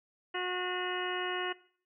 harmonic tone with a mistuned harmonic, 363.1 Hz, F#4, 33 cents flat, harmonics 1 / 2 / 3 / 4 / 5 / 6 / 7 / 8, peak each -37 / -40 / -41 / -41 / -40 / -44 / -45 / -41 dBFS, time 0.34-1.53 s, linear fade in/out 10 ms, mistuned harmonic 6, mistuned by -110 cents, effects noise-tail reverb RT60 0.5 s tail -19 dB re dry

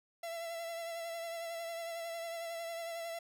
45% pulse tone with vibrato, 670 Hz, E5, 28 cents sharp, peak -39 dBFS, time 0.23-3.19 s, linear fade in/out 5 ms, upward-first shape sine, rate 11 Hz, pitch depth 27 cents each way, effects none

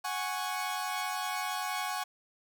sawtooth chord, F# suspended second, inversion none, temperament equal, 740 / 830.6 / 1108.7 Hz, F#5 / G#5 / C#6, 0 / 0 / 0 cents, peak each -33 / -33 / -33 dBFS, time 0.04-2.04 s, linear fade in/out 10 ms, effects none

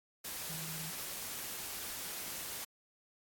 sine tone in noise, 160.2 Hz, E3, 49 cents flat, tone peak -45 dBFS, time 0.49-0.91 s, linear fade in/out 10 ms, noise white, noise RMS -42 dBFS, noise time 0.24-2.65 s, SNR -6 dB, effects AAC 64 kbps

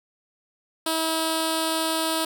5% pulse tone with notch filter, 322.1 Hz, E4, 40 cents flat, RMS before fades -25 dBFS, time 0.86-2.25 s, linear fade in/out 5 ms, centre 2100 Hz, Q 0.95, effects none

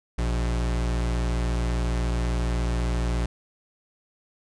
square tone pair together, 58.19 / 120 Hz, A#1 / B2, -2 / -49 cents, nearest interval octave + minor second, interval 1253 cents, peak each -24 / -33 dBFS, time 0.18-3.26 s, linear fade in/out 5 ms, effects resampled to 22050 Hz

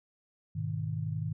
sine chord, G# minor, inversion none, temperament just, 103.83 / 124.59 / 155.74 Hz, G#2 / B2 / D#3, 0 / +16 / +2 cents, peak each -35 / -38 / -34 dBFS, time 0.55-1.33 s, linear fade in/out 10 ms, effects none

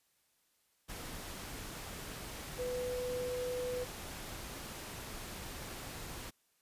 sine tone in noise, 497.8 Hz, B4, 14 cents sharp, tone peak -35 dBFS, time 2.58-3.85 s, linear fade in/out 20 ms, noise pink, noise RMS -45 dBFS, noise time 0.88-6.31 s, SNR +7 dB, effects white hiss -75 dBFS RMS until 6.61 s + resampled to 32000 Hz

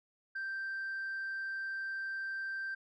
sine tone, 1568 Hz, G6, in tune, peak -34 dBFS, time 0.35-2.75 s, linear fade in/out 10 ms, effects tanh soft clip ceiling -34 dBFS

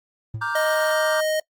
triangle tone with exponential decay, 110 Hz, A2, in tune, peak -22 dBFS, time 0.34-0.53 s, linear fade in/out 5 ms, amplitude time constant 41 ms
triangle chord, G minor seventh, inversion first, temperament equal with one note detuned, 932.3 / 1174.7 / 1416.4 / 1568 Hz, Bb5 / D6 / F6 / G6, 0 / 0 / +24 / 0 cents, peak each -28 / -26 / -29 / -25 dBFS, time 0.41-1.21 s, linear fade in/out 10 ms
square tone, 622.3 Hz, D#5, in tune, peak -21 dBFS, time 0.55-1.4 s, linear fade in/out 5 ms
effects noise-tail reverb RT60 0.1 s tail -23 dB re dry + Opus 32 kbps

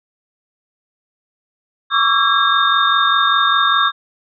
sine tone cluster, 1119 / 1164 / 1336 / 1628 / 3651 Hz, C#6 / D6 / E6 / G#6 / A#7, +16 / -16 / +23 / -35 / -37 cents, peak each -18 dBFS, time 1.9-3.92 s, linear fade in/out 50 ms, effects none

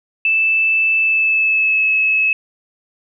sine tone with pitch glide, 2637 to 2587 Hz, E7 to E7, 0 to -33 cents, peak -12 dBFS, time 0.25-2.33 s, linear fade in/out 2 ms, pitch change -33 cents, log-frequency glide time 0.98-1.88 s, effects none

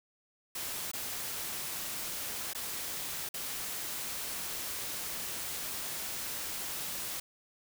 white noise with dropouts, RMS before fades -38 dBFS, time 0.55-7.2 s, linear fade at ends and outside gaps 5 ms, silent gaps 0.916-0.934 / 2.534-2.548 / 3.29-3.34 s, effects none

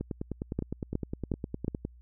two click trains, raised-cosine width 3 ms, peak -20 / -16 dBFS, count 19 / 4, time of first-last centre 0.01-1.85 / 0.59-1.681 s, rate 9.78 / 2.75 Hz, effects added 60 Hz sine -51 dBFS peak until 2.01 s

